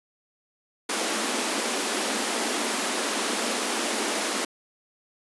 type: high-pass noise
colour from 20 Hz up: pink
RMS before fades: -27 dBFS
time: 0.89-4.45 s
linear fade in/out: 5 ms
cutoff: 210 Hz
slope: 96 dB/octave
effects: resampled to 24000 Hz